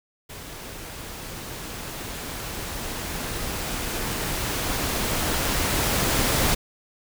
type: noise with level ramp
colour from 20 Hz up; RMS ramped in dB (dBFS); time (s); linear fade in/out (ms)
pink; -39 to -21; 0.29-6.55; 10
effects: none